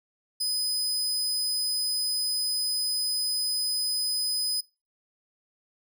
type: tone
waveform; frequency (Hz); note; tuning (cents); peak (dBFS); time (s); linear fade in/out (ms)
sawtooth; 5010; D#8; +11; -23; 0.4-4.61; 10
effects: noise-tail reverb RT60 0.3 s tail -22 dB re dry